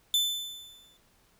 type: tone with exponential decay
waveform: 40% pulse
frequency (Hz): 3520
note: A7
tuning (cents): 0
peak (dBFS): -20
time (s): 0.14-0.97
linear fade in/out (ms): 1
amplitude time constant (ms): 180
effects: pink hiss -65 dBFS RMS until 1.39 s